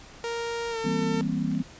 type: tone with pitch glide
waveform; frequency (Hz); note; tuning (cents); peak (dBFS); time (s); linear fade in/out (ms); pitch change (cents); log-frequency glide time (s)
sawtooth; 466.2 to 450.3; A#4 to A4; 0 to +40; -25; 0.24-1.21; 0; -60; 0.7-0.78
type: chord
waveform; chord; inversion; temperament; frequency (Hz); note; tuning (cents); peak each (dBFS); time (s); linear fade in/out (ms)
sine; C dominant seventh; first; just; 163.52 / 196.22 / 235.5 / 261.6; E3 / G3 / Bb3 / C4; -14 / +2 / +18 / 0; -30; 0.84-1.63; 10
type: clicks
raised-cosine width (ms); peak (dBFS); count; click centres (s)
0.3; -33; 8; 0.904 / 1 / 1.03 / 1.198 / 1.231 / 1.516 / 1.55 / 1.592
effects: pink hiss -48 dBFS RMS until 1.79 s + resampled to 16000 Hz